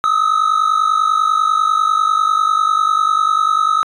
triangle tone pair together, 1249.9 / 1300 Hz, D#6 / E6, +7 / -24 cents, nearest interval minor second, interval 69 cents, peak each -13 dBFS, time 0.04-3.83 s, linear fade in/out 0 ms, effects resampled to 24000 Hz

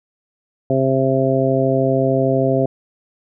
harmonic tone, 133.1 Hz, C3, 30 cents sharp, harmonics 1 / 2 / 3 / 4 / 5, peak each -20 / -20 / -20 / -20 / -20 dBFS, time 0.7-2.66 s, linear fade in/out 2 ms, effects none

